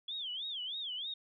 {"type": "tone with vibrato", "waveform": "sine", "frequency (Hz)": 3330, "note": "G#7", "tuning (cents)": 4, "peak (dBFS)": -37, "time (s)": [0.08, 1.14], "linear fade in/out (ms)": 5, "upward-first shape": "sine", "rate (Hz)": 3.2, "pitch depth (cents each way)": 220, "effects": []}